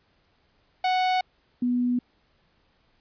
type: tone pair in turn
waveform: 45% pulse / sine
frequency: 740 / 245.5 Hz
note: F#5 / B3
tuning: 0 / -10 cents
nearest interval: octave + perfect fifth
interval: 1910 cents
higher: first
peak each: -21 dBFS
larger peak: neither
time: 0.84-1.21 / 1.62-1.99 s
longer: neither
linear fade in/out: 5 ms
effects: pink hiss -66 dBFS RMS until 3 s + resampled to 11025 Hz